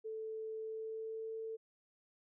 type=tone with pitch glide; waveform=sine; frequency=440 to 445.6 Hz; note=A4 to A4; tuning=0 to +22 cents; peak=-40 dBFS; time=0.04-1.57 s; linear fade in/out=20 ms; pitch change=+22 cents; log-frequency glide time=0.58-1.37 s; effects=none